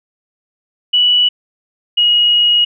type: tone pair in turn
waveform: sine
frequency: 2949 / 2893 Hz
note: F#7 / F#7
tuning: -6 / -40 cents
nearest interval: unison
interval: 34 cents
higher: first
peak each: -8 dBFS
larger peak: neither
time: 0.93-1.29 / 1.97-2.65 s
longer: second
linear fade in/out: 10 ms
effects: none